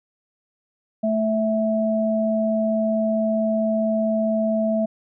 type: tone pair together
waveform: sine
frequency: 220 / 655.5 Hz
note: A3 / E5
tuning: 0 / -10 cents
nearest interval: octave + perfect fifth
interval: 1890 cents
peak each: -21 dBFS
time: 1.03-4.86 s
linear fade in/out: 10 ms
effects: none